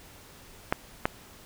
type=clicks; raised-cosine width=0.5 ms; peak=-8 dBFS; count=2; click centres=0.725 / 1.055 s; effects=pink hiss -51 dBFS RMS until 1.45 s